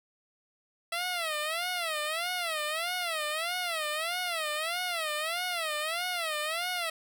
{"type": "tone with vibrato", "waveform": "10% pulse", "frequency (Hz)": 660, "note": "E5", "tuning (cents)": 2, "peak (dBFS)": -22, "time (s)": [0.92, 6.9], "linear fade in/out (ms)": 5, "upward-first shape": "sine", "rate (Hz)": 1.6, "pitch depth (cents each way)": 170, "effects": []}